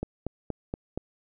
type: click train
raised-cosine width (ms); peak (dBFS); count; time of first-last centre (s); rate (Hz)
2; -17; 5; 0.03-0.976; 4.23
effects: none